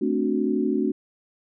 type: chord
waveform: sine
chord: D dominant seventh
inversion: second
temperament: equal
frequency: 220 / 261.6 / 293.7 / 370 Hz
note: A3 / C4 / D4 / F#4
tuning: 0 / 0 / 0 / 0 cents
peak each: -26 dBFS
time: 0.01-0.92 s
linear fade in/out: 10 ms
effects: none